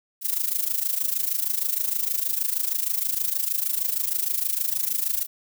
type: noise with amplitude modulation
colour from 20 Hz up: violet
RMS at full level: -22 dBFS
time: 0.21-5.27 s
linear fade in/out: 50 ms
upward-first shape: sine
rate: 26.4 Hz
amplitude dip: 80%
effects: none

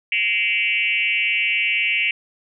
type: tone with frequency modulation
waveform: sine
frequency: 2500 Hz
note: D#7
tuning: 8 cents sharp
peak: -17 dBFS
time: 0.12-2.11 s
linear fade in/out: 2 ms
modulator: 206 Hz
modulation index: 1.9
effects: none

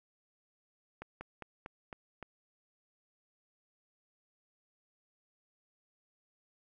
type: slowing click train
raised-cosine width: 0.5 ms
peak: -28 dBFS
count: 6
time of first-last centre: 1.02-2.227 s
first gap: 190 ms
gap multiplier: 1.12
effects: none

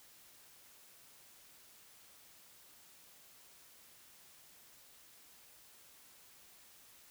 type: silence
effects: white hiss -61 dBFS RMS until 7.1 s

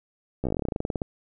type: slowing click train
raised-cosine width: 2 ms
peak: -14 dBFS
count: 19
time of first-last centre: 0.44-1.018 s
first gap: 14 ms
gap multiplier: 1.09
effects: none

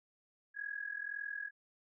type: tone with amplitude modulation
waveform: sine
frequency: 1661.2 Hz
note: G#6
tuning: in tune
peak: -35 dBFS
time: 0.54-1.51 s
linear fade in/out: 50 ms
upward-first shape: sine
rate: 41.8 Hz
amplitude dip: 85%
effects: none

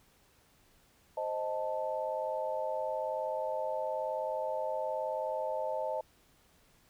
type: chord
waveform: sine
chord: A diminished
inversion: first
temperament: equal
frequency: 523.3 / 622.3 / 880 Hz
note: C5 / Eb5 / A5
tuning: 0 / 0 / 0 cents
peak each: -37 / -35 / -37 dBFS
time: 1.17-6.01 s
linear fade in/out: 5 ms
effects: pink hiss -66 dBFS RMS until 6.89 s

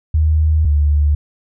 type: tone pair in turn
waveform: sine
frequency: 77.78 / 73.64 Hz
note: D#2 / D2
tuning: 0 / +5 cents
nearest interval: minor second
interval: 95 cents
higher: first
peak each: -10 dBFS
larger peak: neither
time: 0.14-0.65 / 0.65-1.15 s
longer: first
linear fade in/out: 5 ms
effects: none

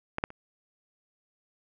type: clicks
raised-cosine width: 0.5 ms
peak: -15 / -11 / -30 dBFS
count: 3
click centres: 0.184 / 0.239 / 0.304 s
effects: none

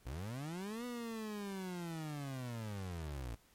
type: linear two-way sweep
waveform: 30% pulse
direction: up then down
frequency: 54.1 to 246.9 to 54.1 Hz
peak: -38 dBFS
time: 0.05-3.36 s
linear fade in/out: 20 ms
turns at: 0.85 s
effects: pink hiss -68 dBFS RMS until 3.54 s + MP3 64 kbps

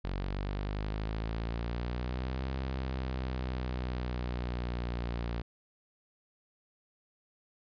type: exponential two-way sweep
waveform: sawtooth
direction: up then down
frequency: 46.2 to 66.1 to 58.2 Hz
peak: -29 dBFS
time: 0.04-5.42 s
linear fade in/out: 10 ms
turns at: 2.51 s
effects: resampled to 11025 Hz

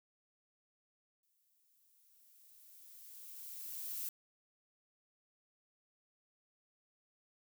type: noise with exponential growth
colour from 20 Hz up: violet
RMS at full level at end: -40 dBFS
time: 1.23-4.09 s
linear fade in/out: 2 ms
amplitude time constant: 620 ms
effects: none

